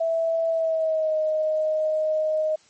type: tone with pitch glide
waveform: sine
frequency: 657 to 622.3 Hz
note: E5 to D#5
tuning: -6 to 0 cents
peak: -20 dBFS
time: 0-2.56 s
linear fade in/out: 10 ms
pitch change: -94 cents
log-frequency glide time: 0.49-1.17 s
effects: white hiss -57 dBFS RMS until 2.69 s + MP3 32 kbps